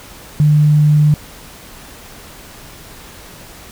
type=tone; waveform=sine; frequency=150 Hz; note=D3; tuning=37 cents sharp; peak=-7 dBFS; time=0.4-1.14 s; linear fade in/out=0 ms; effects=pink hiss -37 dBFS RMS until 3.71 s